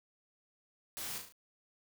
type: noise with echo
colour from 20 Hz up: white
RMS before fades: -42 dBFS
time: 0.97-1.18 s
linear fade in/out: 0 ms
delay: 36 ms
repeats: 4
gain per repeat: -5 dB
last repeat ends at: 1.324 s
effects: none